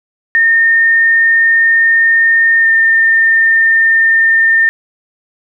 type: tone with pitch glide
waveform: sine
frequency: 1825 to 1810.3 Hz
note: A#6 to A6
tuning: -37 to +49 cents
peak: -6 dBFS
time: 0.35-4.69 s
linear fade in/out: 0 ms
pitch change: -14 cents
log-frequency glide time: 2.61-2.66 s
effects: none